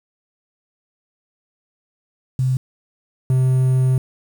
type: tone pair in turn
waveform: sine / triangle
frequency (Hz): 129.5 / 129.5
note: C3 / C3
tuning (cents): -17 / -17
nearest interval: unison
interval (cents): 0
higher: neither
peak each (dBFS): -15 / -11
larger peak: second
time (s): 2.39-2.57 / 3.3-3.98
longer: second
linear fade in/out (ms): 2
effects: 7-bit